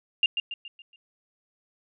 sine tone with echo, 2800 Hz, F7, 4 cents sharp, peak -17 dBFS, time 0.23-0.26 s, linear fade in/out 2 ms, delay 140 ms, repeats 5, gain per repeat -7 dB, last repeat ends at 0.96 s, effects none

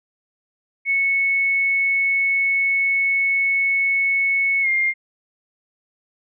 sine tone with pitch glide, 2206 to 2116 Hz, C#7 to C7, -9 to +19 cents, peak -16 dBFS, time 0.85-4.94 s, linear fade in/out 50 ms, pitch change -72 cents, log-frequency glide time 4.62-4.68 s, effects none

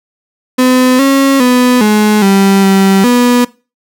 35% pulse tone with pitch steps, 254.4 / 273 / 249.1 / 211.7 / 195.8 / 193.9 / 244.4 Hz, C4 / C#4 / B3 / G#3 / G3 / G3 / B3, -48 / -26 / +15 / +33 / -2 / -19 / -18 cents, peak -4 dBFS, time 0.58-3.45 s, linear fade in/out 10 ms, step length 410 ms, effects noise-tail reverb RT60 0.3 s tail -20 dB re dry

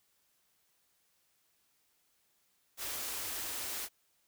white band-stop noise, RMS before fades -39 dBFS, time 2.77-3.89 s, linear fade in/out 50 ms, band 120 to 230 Hz, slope 96 dB/octave, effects white hiss -74 dBFS RMS until 4.27 s

